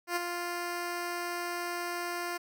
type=tone with ADSR envelope; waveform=10% pulse; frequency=349.2 Hz; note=F4; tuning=in tune; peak=-19 dBFS; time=0.07-2.38 s; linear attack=92 ms; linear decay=19 ms; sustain=-6 dB; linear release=14 ms; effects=none